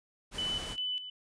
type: noise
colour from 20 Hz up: pink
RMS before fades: -41 dBFS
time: 0.31-0.77 s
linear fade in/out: 50 ms
type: tone with tremolo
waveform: sine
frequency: 2998 Hz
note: F#7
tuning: 22 cents sharp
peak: -31 dBFS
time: 0.38-1.1 s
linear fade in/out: 5 ms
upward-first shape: square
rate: 2.5 Hz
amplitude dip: 65%
effects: resampled to 22050 Hz